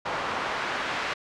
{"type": "noise with band-pass filter sweep", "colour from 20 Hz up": "pink", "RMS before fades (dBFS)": -30, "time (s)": [0.05, 1.14], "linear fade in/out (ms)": 10, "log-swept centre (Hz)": [1000, 1600], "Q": 0.92, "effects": ["low-pass 6000 Hz 12 dB/octave"]}